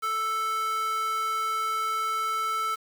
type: tone with high-pass filter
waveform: square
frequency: 440.1 Hz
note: A4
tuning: in tune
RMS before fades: -28 dBFS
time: 0.02-2.76 s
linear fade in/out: 20 ms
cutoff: 1200 Hz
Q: 5.1
effects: 8-bit